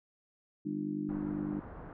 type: harmonic tone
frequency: 50 Hz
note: G1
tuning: 35 cents sharp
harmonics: 3 / 4 / 5 / 6 / 7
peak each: -44 / -38 / -46 / -35 / -46 dBFS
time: 0.65-1.6 s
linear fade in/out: 10 ms
type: low-pass noise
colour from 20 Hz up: pink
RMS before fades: -47 dBFS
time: 1.09-1.93 s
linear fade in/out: 2 ms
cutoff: 1400 Hz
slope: 24 dB/octave
effects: none